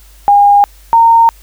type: tone pair in turn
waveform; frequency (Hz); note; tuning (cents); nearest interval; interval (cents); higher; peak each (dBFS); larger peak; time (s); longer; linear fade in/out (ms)
sine; 812 / 918.8; G#5 / A#5; -39 / -25; major second; 214; second; -3; neither; 0.28-0.64 / 0.93-1.29; neither; 0
effects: added 50 Hz sine -38 dBFS peak until 1.42 s + white hiss -45 dBFS RMS until 1.42 s